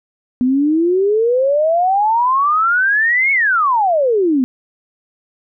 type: exponential two-way sweep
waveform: sine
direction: up then down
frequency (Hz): 245.2 to 2227 to 245.2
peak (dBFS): -11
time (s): 0.41-4.44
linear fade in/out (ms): 0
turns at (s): 3.32
effects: none